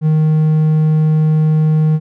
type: tone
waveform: triangle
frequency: 155.56 Hz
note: D#3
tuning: in tune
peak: -7 dBFS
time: 0.01-2 s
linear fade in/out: 50 ms
effects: none